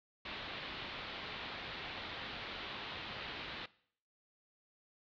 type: low-pass noise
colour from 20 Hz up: white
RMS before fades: -45 dBFS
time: 0.25-3.66 s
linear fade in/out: 5 ms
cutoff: 4000 Hz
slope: 48 dB/octave
effects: noise-tail reverb RT60 0.6 s tail -20 dB re dry